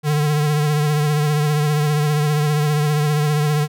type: tone with vibrato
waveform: square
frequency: 149.4 Hz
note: D3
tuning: 30 cents sharp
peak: -16 dBFS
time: 0.03-3.68 s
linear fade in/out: 50 ms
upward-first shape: triangle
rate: 15 Hz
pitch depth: 47 cents each way
effects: none